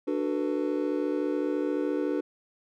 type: chord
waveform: triangle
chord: B minor seventh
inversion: first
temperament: just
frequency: 296.3 / 370.4 / 444.5 / 493.9 Hz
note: D4 / F#4 / A4 / B4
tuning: +15 / +2 / +18 / 0 cents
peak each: -27 / -30 / -32 / -31 dBFS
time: 0.07-2.21 s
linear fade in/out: 10 ms
effects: none